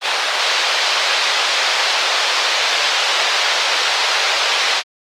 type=band-pass noise; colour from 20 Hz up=white; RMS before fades=-17 dBFS; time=0.01-4.83 s; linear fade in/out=50 ms; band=510 to 4700 Hz; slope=24 dB/octave; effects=Opus 32 kbps